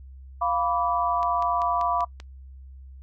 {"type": "chord", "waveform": "sine", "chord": "B diminished", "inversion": "second", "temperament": "equal with one note detuned", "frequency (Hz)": [698.5, 987.8, 1159.8], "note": ["F5", "B5", "D6"], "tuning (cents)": [0, 0, -22], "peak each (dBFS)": -26, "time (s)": [0.41, 2.05], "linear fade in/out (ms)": 10}
{"type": "click train", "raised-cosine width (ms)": 0.2, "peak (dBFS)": -23, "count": 6, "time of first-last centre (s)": [1.23, 2.201], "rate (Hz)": 5.15}
{"effects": ["noise-tail reverb RT60 0.1 s tail -23 dB re dry", "added 66 Hz sine -41 dBFS peak until 3.02 s"]}